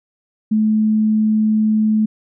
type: tone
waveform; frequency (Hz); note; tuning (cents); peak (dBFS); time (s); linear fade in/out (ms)
sine; 216.1; A3; -31; -12; 0.51-2.06; 10
effects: none